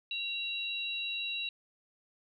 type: tone pair together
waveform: sine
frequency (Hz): 2751 / 3902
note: F7 / B7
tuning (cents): -27 / -22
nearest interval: tritone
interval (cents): 605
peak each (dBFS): -36 / -36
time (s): 0.11-1.49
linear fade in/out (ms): 2
effects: none